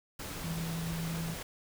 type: tone in noise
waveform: sine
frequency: 164.81 Hz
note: E3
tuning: in tune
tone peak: -34 dBFS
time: 0.44-1.34 s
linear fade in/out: 5 ms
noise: pink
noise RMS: -41 dBFS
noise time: 0.19-1.43 s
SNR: +4 dB
effects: none